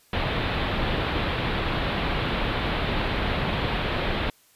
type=low-pass noise; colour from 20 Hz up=pink; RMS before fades=-26 dBFS; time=0.13-4.3 s; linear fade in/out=2 ms; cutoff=3900 Hz; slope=48 dB/octave; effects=white hiss -59 dBFS RMS until 4.55 s + resampled to 32000 Hz